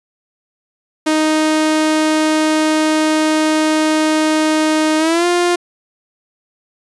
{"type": "tone with pitch glide", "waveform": "sawtooth", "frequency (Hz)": [311.1, 351.2], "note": ["D#4", "F4"], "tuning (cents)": [0, 10], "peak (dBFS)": -8, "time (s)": [1.06, 5.56], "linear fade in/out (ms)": 10, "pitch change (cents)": 210, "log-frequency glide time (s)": [4.98, 5.26], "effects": ["resampled to 24000 Hz"]}